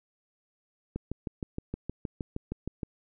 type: click train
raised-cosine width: 3 ms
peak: -20 dBFS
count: 13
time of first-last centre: 0.96-2.832 s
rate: 6.41 Hz
effects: none